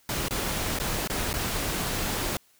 pink noise with dropouts, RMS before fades -29 dBFS, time 0.09-2.37 s, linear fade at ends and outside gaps 1 ms, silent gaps 0.284-0.308 / 0.788-0.799 / 1.075-1.099 / 1.33-1.339 s, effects white hiss -62 dBFS RMS until 2.59 s

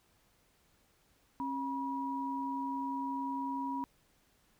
sine tone pair together, 271.1 / 966.1 Hz, C#4 / B5, -38 / -38 cents, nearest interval octave + minor seventh, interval 2200 cents, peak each -37 / -36 dBFS, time 1.4-3.84 s, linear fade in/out 0 ms, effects pink hiss -70 dBFS RMS until 4.59 s

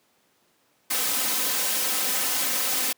white noise with comb filter, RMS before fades -25 dBFS, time 0.9-2.93 s, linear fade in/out 10 ms, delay 3.9 ms, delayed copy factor +0.75, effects pink hiss -65 dBFS RMS until 2.97 s + high-pass 200 Hz 12 dB/octave

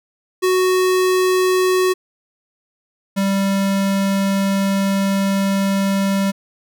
square tone pair in turn, 370 / 196 Hz, F#4 / G3, 0 / 0 cents, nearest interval major seventh, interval 1100 cents, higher first, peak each -14 / -16 dBFS, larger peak first, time 0.42-1.94 / 3.16-6.32 s, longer second, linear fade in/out 20 ms, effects none

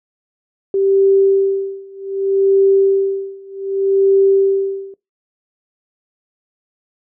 sine tone with tremolo, 390.6 Hz, G4, 6 cents flat, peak -8 dBFS, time 0.74-4.94 s, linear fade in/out 2 ms, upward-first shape sine, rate 0.65 Hz, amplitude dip 95%, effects noise-tail reverb RT60 0.2 s tail -21 dB re dry

